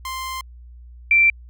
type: tone pair in turn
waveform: sawtooth / sine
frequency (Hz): 1046.5 / 2349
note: C6 / D7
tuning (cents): 0 / 0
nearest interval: octave + major second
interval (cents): 1400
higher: second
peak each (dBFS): -23 / -11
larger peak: second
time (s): 0.05-0.41 / 1.11-1.3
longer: first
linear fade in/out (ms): 2
effects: added 60 Hz sine -39 dBFS peak until 1.49 s